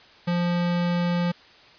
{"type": "tone", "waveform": "square", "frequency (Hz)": 174.61, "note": "F3", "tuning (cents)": 0, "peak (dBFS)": -22, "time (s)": [0.27, 1.32], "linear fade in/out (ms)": 10, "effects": ["white hiss -51 dBFS RMS until 1.78 s", "resampled to 11025 Hz"]}